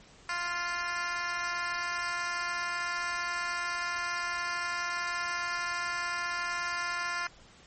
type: tone with high-pass filter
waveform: 10% pulse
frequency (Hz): 349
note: F4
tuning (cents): -1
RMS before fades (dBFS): -33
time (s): 0.29-7.27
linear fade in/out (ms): 2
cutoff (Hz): 1200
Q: 1.3
effects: pink hiss -56 dBFS RMS until 7.66 s + MP3 32 kbps